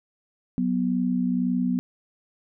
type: tone pair together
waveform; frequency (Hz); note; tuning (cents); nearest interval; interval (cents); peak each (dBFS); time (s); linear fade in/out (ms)
sine; 185 / 246.9; F#3 / B3; 0 / 0; perfect fourth; 500; -25 / -23; 0.58-1.79; 0
effects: none